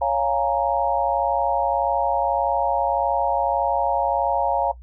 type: chord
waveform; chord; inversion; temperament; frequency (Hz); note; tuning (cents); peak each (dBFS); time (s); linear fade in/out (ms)
sine; Bb minor seventh; first; equal with one note detuned; 556 / 698.5 / 830.6 / 932.3; Db5 / F5 / Ab5 / Bb5; +5 / 0 / 0 / 0; -24; 0.01-4.72; 10
effects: noise-tail reverb RT60 0.1 s tail -17 dB re dry + added 60 Hz sine -39 dBFS peak until 4.82 s